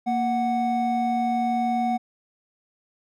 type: tone pair together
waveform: triangle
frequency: 233.1 / 740 Hz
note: A#3 / F#5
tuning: 0 / 0 cents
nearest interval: octave + minor sixth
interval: 2000 cents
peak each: -23 / -21 dBFS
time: 0.06-1.98 s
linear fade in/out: 20 ms
effects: none